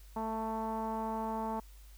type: tone with low-pass filter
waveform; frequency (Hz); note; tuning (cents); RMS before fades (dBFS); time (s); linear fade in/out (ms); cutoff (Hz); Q
sawtooth; 221.6; A3; +13; -36; 0.16-1.6; 5; 940; 5.8
effects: added 50 Hz sine -51 dBFS peak until 1.97 s + white hiss -63 dBFS RMS until 1.97 s